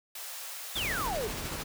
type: high-pass noise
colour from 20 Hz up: white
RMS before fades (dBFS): -41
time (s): 0.15-1.07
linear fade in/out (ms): 5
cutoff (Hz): 490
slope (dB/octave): 48
type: exponential sweep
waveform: sine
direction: down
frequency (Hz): 3737 to 390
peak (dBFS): -31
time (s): 0.75-1.28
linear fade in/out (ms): 10
type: noise with tremolo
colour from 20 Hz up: pink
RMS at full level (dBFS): -35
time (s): 0.75-1.64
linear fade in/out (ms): 20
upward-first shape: triangle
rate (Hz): 13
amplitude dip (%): 30
effects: none